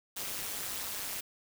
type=noise with amplitude modulation; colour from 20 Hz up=white; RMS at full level=-34 dBFS; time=0.16-1.21 s; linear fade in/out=10 ms; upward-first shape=sine; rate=201 Hz; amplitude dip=90%; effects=none